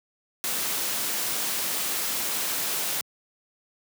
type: noise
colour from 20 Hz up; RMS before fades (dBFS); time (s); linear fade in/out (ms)
white; -28; 0.44-3.01; 0
effects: high-pass 150 Hz 12 dB/octave